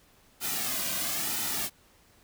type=noise with flanger; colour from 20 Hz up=white; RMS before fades=-31 dBFS; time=0.4-1.7 s; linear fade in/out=50 ms; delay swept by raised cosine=1.8 to 2.3 ms; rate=1 Hz; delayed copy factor=-0.65; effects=pink hiss -61 dBFS RMS until 2.23 s